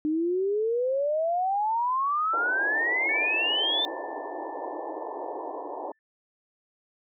sine exponential sweep, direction up, 300 to 3605 Hz, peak -23 dBFS, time 0.05-3.85 s, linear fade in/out 0 ms
white band-pass noise, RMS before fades -35 dBFS, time 2.33-5.92 s, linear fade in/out 5 ms, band 290 to 1000 Hz, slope 96 dB/octave
sine tone with exponential decay, 1769 Hz, A6, 9 cents sharp, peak -31 dBFS, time 3.09-5.99 s, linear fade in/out 1 ms, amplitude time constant 630 ms
effects none

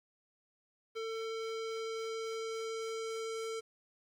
square tone with low-pass filter sweep, 448.2 Hz, A4, 32 cents sharp, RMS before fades -39 dBFS, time 0.95-3.61 s, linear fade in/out 20 ms, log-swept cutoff 4300 to 8600 Hz, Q 1.1, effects 11-bit

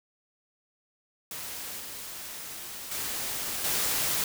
white noise with level steps, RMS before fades -38 / -40 / -33 / -28 dBFS, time 1.31-4.24 s, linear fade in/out 2 ms, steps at 1.8 / 2.91 / 3.64 s, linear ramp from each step 5 ms, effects none

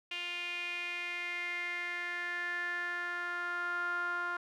sawtooth tone with band-pass filter sweep, 350.8 Hz, F4, 8 cents sharp, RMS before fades -37 dBFS, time 0.11-4.37 s, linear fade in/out 5 ms, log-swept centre 2700 to 1300 Hz, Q 6.6, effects none

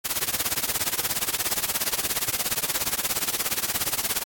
white noise with tremolo, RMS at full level -22 dBFS, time 0.04-4.24 s, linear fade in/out 20 ms, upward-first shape triangle, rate 17 Hz, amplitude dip 100%, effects AAC 64 kbps

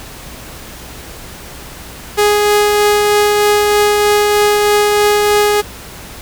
sawtooth tone with tremolo, 415.3 Hz, G#4, in tune, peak -4 dBFS, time 2.17-5.62 s, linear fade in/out 20 ms, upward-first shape triangle, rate 3.2 Hz, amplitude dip 25%, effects added 60 Hz sine -39 dBFS peak until 6.21 s + pink hiss -32 dBFS RMS until 6.21 s

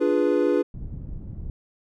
triangle chord, D diminished seventh, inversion none, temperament equal, 293.7 / 349.2 / 415.3 / 493.9 Hz, D4 / F4 / Ab4 / Cb5, 0 / 0 / 0 / 0 cents, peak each -22 dBFS, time 0-0.63 s, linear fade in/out 20 ms
pink low-pass noise, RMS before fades -34 dBFS, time 0.74-1.5 s, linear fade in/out 2 ms, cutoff 140 Hz, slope 12 dB/octave
effects none

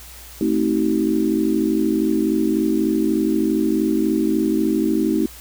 sine chord, A diminished seventh, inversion none, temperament just, 220 / 264 / 316.8 / 380.2 Hz, A3 / C4 / Eb4 / Gb4, 0 / +16 / +31 / +47 cents, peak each -22 / -23 / -19 / -24 dBFS, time 0.41-5.26 s, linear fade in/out 2 ms, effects added 60 Hz sine -42 dBFS peak until 5.4 s + white hiss -41 dBFS RMS until 5.4 s

